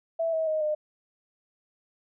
sine tone with pitch steps, 659.3 / 641.6 / 624.5 / 607.7 Hz, E5 / E5 / D#5 / D#5, 0 / -47 / +6 / -41 cents, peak -24 dBFS, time 0.19-0.75 s, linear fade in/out 10 ms, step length 140 ms, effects none

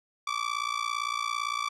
sawtooth tone with amplitude modulation, 1158 Hz, D6, 25 cents flat, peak -21 dBFS, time 0.27-1.69 s, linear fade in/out 5 ms, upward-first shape sine, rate 57.7 Hz, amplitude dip 90%, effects low-pass 6000 Hz 12 dB/octave

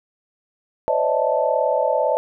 sine tone cluster, 511 / 570 / 611 / 649 / 881 Hz, C5 / C#5 / D#5 / E5 / A5, -41 / +48 / -32 / -27 / +2 cents, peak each -23 dBFS, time 0.88-2.17 s, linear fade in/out 0 ms, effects none

